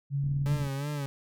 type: tone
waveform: sine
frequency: 140 Hz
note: C#3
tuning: 18 cents sharp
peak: -26 dBFS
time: 0.1-0.66 s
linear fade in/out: 50 ms
type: click train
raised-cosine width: 5 ms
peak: -29 dBFS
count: 18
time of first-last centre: 0.24-0.668 s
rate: 39.7 Hz
type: tone with vibrato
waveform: 40% pulse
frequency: 142.3 Hz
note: C#3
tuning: 46 cents sharp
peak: -30 dBFS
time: 0.46-1.06 s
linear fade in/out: 0 ms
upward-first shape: sine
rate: 2.8 Hz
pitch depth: 78 cents each way
effects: none